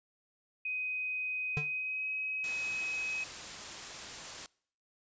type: tone with pitch glide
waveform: sine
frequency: 2510 to 2541 Hz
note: D#7 to D#7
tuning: +15 to +36 cents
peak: -33 dBFS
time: 0.65-3.24 s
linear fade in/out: 5 ms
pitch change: +21 cents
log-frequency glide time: 1.67-2.08 s
type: tone with exponential decay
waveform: square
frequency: 147.8 Hz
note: D3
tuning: 11 cents sharp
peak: -29 dBFS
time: 1.57-1.71 s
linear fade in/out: 0 ms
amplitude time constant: 30 ms
type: noise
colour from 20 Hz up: white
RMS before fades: -43 dBFS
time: 2.44-4.46 s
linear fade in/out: 0 ms
effects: noise-tail reverb RT60 0.6 s tail -25 dB re dry + resampled to 16000 Hz